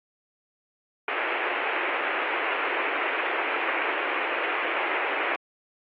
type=band-pass noise; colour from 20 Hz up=white; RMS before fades=-28 dBFS; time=1.08-5.36 s; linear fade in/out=2 ms; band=320 to 2600 Hz; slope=48 dB/octave; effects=AAC 32 kbps